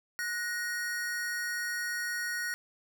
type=tone pair together; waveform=square; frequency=1463.7 / 1873 Hz; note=F#6 / A#6; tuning=-19 / +8 cents; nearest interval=major third; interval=427 cents; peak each=-36 / -35 dBFS; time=0.19-2.54 s; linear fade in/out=0 ms; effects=none